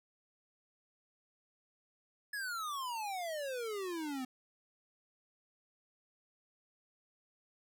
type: exponential sweep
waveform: square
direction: down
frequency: 1722 to 250.2 Hz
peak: -38 dBFS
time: 2.33-4.25 s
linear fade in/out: 5 ms
effects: none